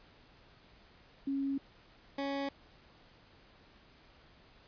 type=tone pair in turn; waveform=sine / 20% pulse; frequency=274.8 / 277.8 Hz; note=C#4 / C#4; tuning=-15 / +4 cents; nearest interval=unison; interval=19 cents; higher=second; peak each=-31 / -29 dBFS; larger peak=second; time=1.27-1.58 / 2.18-2.49 s; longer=neither; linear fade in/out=5 ms; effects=pink hiss -61 dBFS RMS until 4.67 s + resampled to 11025 Hz